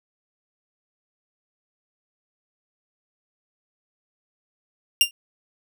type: tone with exponential decay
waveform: sawtooth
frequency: 2794 Hz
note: F7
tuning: in tune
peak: -6 dBFS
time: 5.01-5.11 s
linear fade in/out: 1 ms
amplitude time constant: 21 ms
effects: none